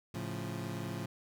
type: chord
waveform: 25% pulse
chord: A augmented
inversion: none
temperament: equal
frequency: 110 / 138.59 / 174.61 Hz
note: A2 / C#3 / E#3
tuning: 0 / 0 / 0 cents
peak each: -37 / -39 / -38 dBFS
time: 0.14-1.06 s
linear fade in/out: 5 ms
effects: none